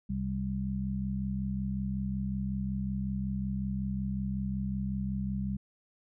harmonic tone, 65.41 Hz, C2, in tune, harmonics 1 / 2 / 3, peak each -37 / -37 / -32 dBFS, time 0.09-5.57 s, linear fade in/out 10 ms, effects none

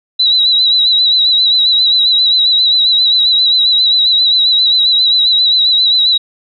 sine tone with vibrato, 3927 Hz, B7, 11 cents flat, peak -7 dBFS, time 0.19-6.18 s, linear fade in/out 10 ms, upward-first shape sine, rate 7.5 Hz, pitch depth 54 cents each way, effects none

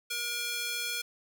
square tone with high-pass filter, 476.9 Hz, A#4, 39 cents sharp, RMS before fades -34 dBFS, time 0.1-1.02 s, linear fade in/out 10 ms, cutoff 2500 Hz, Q 1, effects none

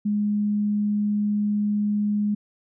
sine tone, 207.7 Hz, G#3, in tune, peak -20 dBFS, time 0.05-2.35 s, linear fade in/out 10 ms, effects none

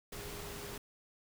sine tone in noise, 407.9 Hz, G#4, 31 cents flat, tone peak -50 dBFS, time 0.12-0.78 s, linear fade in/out 5 ms, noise pink, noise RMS -45 dBFS, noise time 0.12-0.78 s, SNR -8 dB, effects none

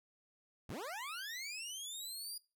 20% pulse linear sweep, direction up, 56 to 4881 Hz, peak -37 dBFS, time 0.69-2.38 s, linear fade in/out 5 ms, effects noise-tail reverb RT60 0.3 s tail -22 dB re dry

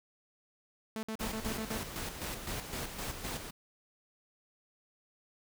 sawtooth tone bursts, 220 Hz, A3, in tune, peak -32 dBFS, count 7, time 0.96-1.774 s, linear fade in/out 0 ms, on 70 ms, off 54 ms
pink noise with tremolo, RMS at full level -38 dBFS, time 1.19-3.51 s, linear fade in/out 20 ms, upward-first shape square, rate 3.9 Hz, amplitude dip 50%
effects none

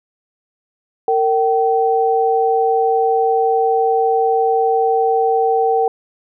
sine tone pair together, 457.3 / 769 Hz, A#4 / G5, -33 / -33 cents, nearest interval major sixth, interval 900 cents, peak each -15 dBFS, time 1.08-5.88 s, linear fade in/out 2 ms, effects none

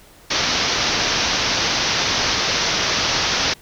white low-pass noise, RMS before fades -20 dBFS, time 0.3-3.54 s, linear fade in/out 10 ms, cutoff 6100 Hz, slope 96 dB/octave, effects pink hiss -48 dBFS RMS until 3.61 s

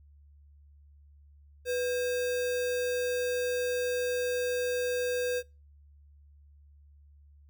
sine tone with sample-and-hold, 493.9 Hz, B4, in tune, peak -27 dBFS, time 1.65-5.43 s, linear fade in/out 50 ms, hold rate 2100 Hz, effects noise-tail reverb RT60 0.3 s tail -26 dB re dry + added 72 Hz sine -54 dBFS peak until 7.49 s

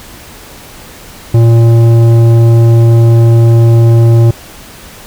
sine tone with tanh clipping, 115.7 Hz, A#2, 13 cents flat, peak -4 dBFS, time 1.34-4.31 s, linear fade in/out 5 ms, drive 12 dB, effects pink hiss -32 dBFS RMS until 5.06 s

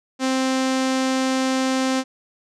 sawtooth tone with low-pass filter, 262 Hz, C4, 2 cents sharp, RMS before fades -21 dBFS, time 0.19-2.04 s, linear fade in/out 50 ms, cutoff 6900 Hz, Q 1.4, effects none

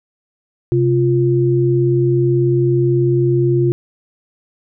sine tone pair together, 130.95 / 349.2 Hz, C3 / F4, +2 / 0 cents, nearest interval octave + perfect fourth, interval 1698 cents, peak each -14 / -14 dBFS, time 0.72-3.72 s, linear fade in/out 0 ms, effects none

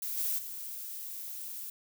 violet noise with level steps, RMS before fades -36 / -32 / -41 dBFS, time 0.02-1.7 s, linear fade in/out 2 ms, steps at 0.17 / 0.38 s, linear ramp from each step 10 ms, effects none

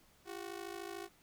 sawtooth ring-modulated tone, 370 Hz, F#4, in tune, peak -36 dBFS, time 0.25-1.09 s, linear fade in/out 50 ms, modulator 26.8 Hz, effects pink hiss -67 dBFS RMS until 1.22 s

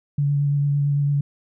sine tone with vibrato, 143.1 Hz, D3, 45 cents flat, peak -17 dBFS, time 0.18-1.21 s, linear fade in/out 5 ms, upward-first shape sine, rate 8.9 Hz, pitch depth 15 cents each way, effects none

